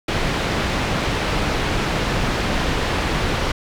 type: low-pass noise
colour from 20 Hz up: pink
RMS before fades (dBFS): -21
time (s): 0.08-3.52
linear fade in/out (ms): 5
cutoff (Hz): 3800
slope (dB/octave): 12
effects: none